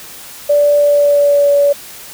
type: tone with pitch glide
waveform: sine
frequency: 582 to 571 Hz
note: D5 to D5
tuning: -16 to -49 cents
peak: -7 dBFS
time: 0.49-1.73 s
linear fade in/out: 10 ms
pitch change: -33 cents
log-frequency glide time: 0.76-1.51 s
effects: white hiss -33 dBFS RMS until 2.13 s